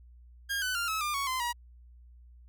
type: tone with pitch steps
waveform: sawtooth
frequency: 1620 / 1502.8 / 1394.1 / 1293.2 / 1199.7 / 1112.9 / 1032.4 / 957.7 Hz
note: G#6 / F#6 / F6 / E6 / D6 / C#6 / C6 / A#5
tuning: -43 / +26 / -3 / -34 / +37 / +6 / -23 / +46 cents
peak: -26 dBFS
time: 0.49-1.53 s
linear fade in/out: 20 ms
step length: 130 ms
effects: added 60 Hz sine -51 dBFS peak until 2.48 s